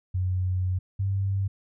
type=tone pair in turn; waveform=sine; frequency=92 / 97.67 Hz; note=F#2 / G2; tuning=-9 / -6 cents; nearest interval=minor second; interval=103 cents; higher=second; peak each=-23 dBFS; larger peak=neither; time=0.14-0.79 / 0.99-1.48 s; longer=first; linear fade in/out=10 ms; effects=none